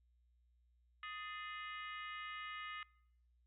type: harmonic tone with a mistuned harmonic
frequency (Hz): 415.5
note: G#4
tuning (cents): +1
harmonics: 3 / 4 / 5 / 6 / 7 / 8 / 9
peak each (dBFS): -48 / -52 / -51 / -58 / -54 / -63 / -65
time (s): 1.03-2.83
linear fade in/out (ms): 2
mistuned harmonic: 4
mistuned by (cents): +110
effects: noise-tail reverb RT60 0.8 s tail -26 dB re dry + added 60 Hz sine -70 dBFS peak until 3.46 s